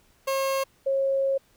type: tone pair in turn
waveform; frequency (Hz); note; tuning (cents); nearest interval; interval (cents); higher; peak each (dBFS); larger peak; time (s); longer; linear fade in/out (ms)
30% pulse / sine; 540 / 542.8; C#5 / C#5; -45 / -36; unison; 9; second; -21; neither; 0.27-0.64 / 0.86-1.38; second; 10
effects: pink hiss -62 dBFS RMS until 1.56 s